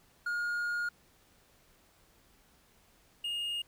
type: tone pair in turn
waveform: triangle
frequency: 1427 / 2845 Hz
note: F6 / F7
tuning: +37 / +31 cents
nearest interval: octave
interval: 1194 cents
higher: second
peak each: -29 / -31 dBFS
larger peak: first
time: 0.26-0.89 / 3.24-3.62 s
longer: first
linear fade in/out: 5 ms
effects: pink hiss -65 dBFS RMS until 3.67 s